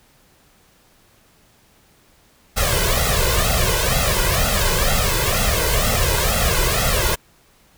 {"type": "noise with flanger", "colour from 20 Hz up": "pink", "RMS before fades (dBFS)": -18, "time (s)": [2.56, 7.16], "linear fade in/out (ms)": 20, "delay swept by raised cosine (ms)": [1.5, 2.01], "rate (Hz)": 2.1, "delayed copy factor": 0.95, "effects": ["pink hiss -55 dBFS RMS until 7.77 s"]}